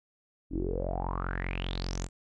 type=tone with low-pass filter sweep; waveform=sawtooth; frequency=45.05 Hz; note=F#1; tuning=45 cents flat; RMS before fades=-33 dBFS; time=0.5-2.09 s; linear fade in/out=50 ms; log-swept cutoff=280 to 7900 Hz; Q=8.8; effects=none